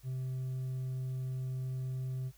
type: tone with hard clipping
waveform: sine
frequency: 129.6 Hz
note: C3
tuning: 16 cents flat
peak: -35 dBFS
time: 0.03-2.32 s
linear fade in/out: 50 ms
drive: 2 dB
effects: added 50 Hz sine -61 dBFS peak until 2.37 s + white hiss -65 dBFS RMS until 2.37 s